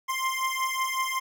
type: beating tone pair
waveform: 25% pulse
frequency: 1046.5 / 1051.9 Hz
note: C6 / C6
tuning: 0 / +9 cents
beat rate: 5.4 Hz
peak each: -26 / -25 dBFS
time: 0.08-1.2 s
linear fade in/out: 20 ms
effects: none